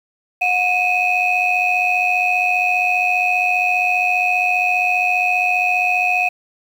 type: tone cluster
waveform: sine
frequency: 726 / 2487 / 2582 Hz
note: F#5 / D#7 / E7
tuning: -33 / -1 / -37 cents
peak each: -18 dBFS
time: 0.41-6.29 s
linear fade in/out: 10 ms
effects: tanh soft clip ceiling -7 dBFS + 7-bit